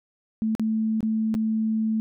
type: tone with dropouts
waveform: sine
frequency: 220 Hz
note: A3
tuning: in tune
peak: -21 dBFS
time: 0.42-2 s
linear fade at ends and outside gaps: 0 ms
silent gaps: 0.551-0.596 / 1.006-1.029 / 1.342-1.35 s
effects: none